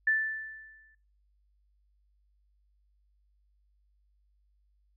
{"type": "tone with exponential decay", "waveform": "sine", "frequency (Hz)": 1760, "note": "A6", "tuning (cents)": 0, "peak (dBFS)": -21, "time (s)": [0.07, 0.95], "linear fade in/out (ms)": 5, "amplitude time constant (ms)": 190, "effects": ["noise-tail reverb RT60 0.5 s tail -26 dB re dry", "added 50 Hz sine -66 dBFS peak until 4.96 s"]}